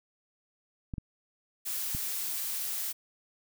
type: clicks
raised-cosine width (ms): 5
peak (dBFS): -23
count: 3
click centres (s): 0.938 / 0.982 / 1.949
type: noise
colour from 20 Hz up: blue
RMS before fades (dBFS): -34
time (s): 1.65-2.93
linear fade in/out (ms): 20
effects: none